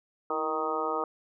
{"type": "harmonic tone with a mistuned harmonic", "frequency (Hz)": 156.1, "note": "D#3", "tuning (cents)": 6, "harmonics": [2, 3, 4, 5, 6, 7, 8], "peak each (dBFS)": [-38, -33, -37, -36, -36, -38, -32], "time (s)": [0.3, 1.04], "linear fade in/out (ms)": 2, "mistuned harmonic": 2, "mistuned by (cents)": 68, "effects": []}